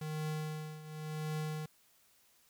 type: tone with tremolo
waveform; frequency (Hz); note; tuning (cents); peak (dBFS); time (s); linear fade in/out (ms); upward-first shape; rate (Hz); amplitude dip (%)
square; 154.5; D#3; -12; -35; 0.01-1.66; 5; triangle; 0.92; 80
effects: white hiss -68 dBFS RMS until 2.49 s